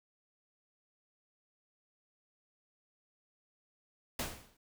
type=noise with exponential decay; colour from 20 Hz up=pink; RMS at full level=-33 dBFS; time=4.19-4.57 s; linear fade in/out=5 ms; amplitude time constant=82 ms; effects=none